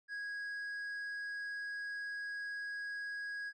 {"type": "tone with tanh clipping", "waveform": "triangle", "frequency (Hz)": 1653, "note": "G#6", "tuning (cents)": -9, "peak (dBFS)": -40, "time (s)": [0.08, 3.53], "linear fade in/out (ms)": 50, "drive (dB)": 9, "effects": []}